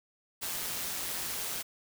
white noise with amplitude modulation, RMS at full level -34 dBFS, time 0.41-1.63 s, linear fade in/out 20 ms, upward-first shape sine, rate 174 Hz, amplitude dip 40%, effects none

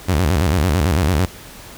sawtooth tone with vibrato, 82.41 Hz, E2, in tune, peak -10 dBFS, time 0.08-1.26 s, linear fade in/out 10 ms, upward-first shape square, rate 9 Hz, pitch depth 210 cents each way, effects pink hiss -38 dBFS RMS until 1.77 s

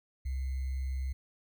sine tone with sample-and-hold, 65.8 Hz, C2, 10 cents sharp, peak -31 dBFS, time 0.25-1.13 s, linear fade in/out 10 ms, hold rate 2100 Hz, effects none

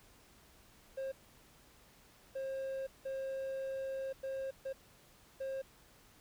triangle tone bursts at uneven times, 535 Hz, C5, 38 cents sharp, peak -35 dBFS, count 6, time 0.97-1.12 / 2.35-2.87 / 3.05-4.13 / 4.23-4.51 / 4.65-4.73 / 5.4-5.62 s, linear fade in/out 10 ms, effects pink hiss -63 dBFS RMS until 6.2 s

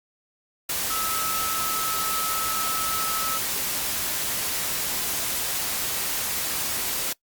sine tone in noise, 1300 Hz, E6, 24 cents flat, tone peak -28 dBFS, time 0.9-3.38 s, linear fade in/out 5 ms, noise white, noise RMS -27 dBFS, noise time 0.69-7.13 s, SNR -4 dB, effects noise-tail reverb RT60 0.1 s tail -22 dB re dry + Opus 48 kbps

